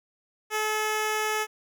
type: tone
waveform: 10% pulse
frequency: 430 Hz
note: A4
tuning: 40 cents flat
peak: -17 dBFS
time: 0.5-1.47 s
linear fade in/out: 50 ms
effects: none